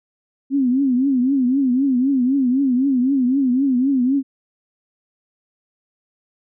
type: tone with vibrato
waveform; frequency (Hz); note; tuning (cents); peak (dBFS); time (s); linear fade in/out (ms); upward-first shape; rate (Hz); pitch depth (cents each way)
sine; 261.9; C4; +2; -14; 0.5-4.23; 50; triangle; 3.9; 150
effects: none